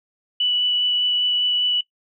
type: tone with vibrato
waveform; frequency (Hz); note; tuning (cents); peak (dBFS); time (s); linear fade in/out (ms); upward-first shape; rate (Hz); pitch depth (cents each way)
sine; 2960; F#7; 0; -17; 0.4-1.81; 5; triangle; 5; 9
effects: noise-tail reverb RT60 0.1 s tail -19 dB re dry